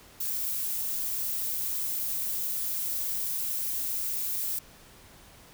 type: noise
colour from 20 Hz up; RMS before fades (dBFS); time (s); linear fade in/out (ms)
violet; -31; 0.2-4.59; 5
effects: pink hiss -53 dBFS RMS until 5.53 s